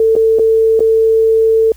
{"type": "tone with dropouts", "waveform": "sine", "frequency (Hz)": 446.2, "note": "A4", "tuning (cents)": 24, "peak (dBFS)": -7, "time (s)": [0, 1.72], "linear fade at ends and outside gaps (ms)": 2, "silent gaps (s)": [[0.154, 0.163], [0.387, 0.394], [0.794, 0.804]], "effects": ["added 60 Hz sine -37 dBFS peak until 1.76 s", "white hiss -47 dBFS RMS until 1.76 s"]}